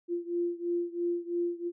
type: beating tone pair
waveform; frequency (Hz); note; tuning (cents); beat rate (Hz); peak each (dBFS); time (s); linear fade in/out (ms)
sine; 345.4 / 348.4; F4 / F4; -19 / -4; 3; -31 / -33; 0.08-1.72; 50
effects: none